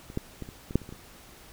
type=clicks; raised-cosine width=3 ms; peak=-29 / -15 / -23 / -28 / -25 / -8 / -30 / -29 / -28 dBFS; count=9; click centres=0.101 / 0.174 / 0.423 / 0.489 / 0.709 / 0.756 / 0.817 / 0.891 / 0.925 s; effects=pink hiss -51 dBFS RMS until 1.52 s